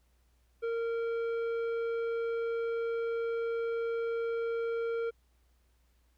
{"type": "tone with tanh clipping", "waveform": "sine", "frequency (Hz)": 461.5, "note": "A#4", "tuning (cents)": -17, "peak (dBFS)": -32, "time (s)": [0.62, 5.11], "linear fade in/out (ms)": 20, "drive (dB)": 10, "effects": ["added 60 Hz sine -66 dBFS peak until 6.17 s", "pink hiss -75 dBFS RMS until 6.17 s"]}